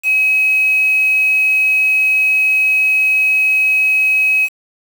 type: tone with quantisation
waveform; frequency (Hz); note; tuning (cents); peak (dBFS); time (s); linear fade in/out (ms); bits
sine; 2549; D#7; +41; -10; 0.03-4.49; 50; 5
effects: none